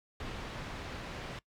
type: low-pass noise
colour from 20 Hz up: pink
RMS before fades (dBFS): -42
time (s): 0.2-1.39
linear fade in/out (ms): 2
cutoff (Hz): 3600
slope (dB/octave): 12
effects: noise-tail reverb RT60 0.1 s tail -21 dB re dry